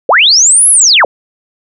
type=linear two-way sweep; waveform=sine; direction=up then down; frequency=408.9 to 11175 to 408.9 Hz; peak=-3 dBFS; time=0.09-1.05 s; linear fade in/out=2 ms; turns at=0.69 s; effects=none